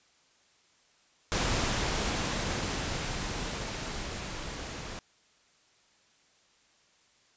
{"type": "noise with level ramp", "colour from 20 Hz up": "pink", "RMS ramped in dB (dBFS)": [-28, -40], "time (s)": [1.32, 4.99], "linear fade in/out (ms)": 0, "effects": ["white hiss -65 dBFS RMS until 7.36 s", "resampled to 16000 Hz"]}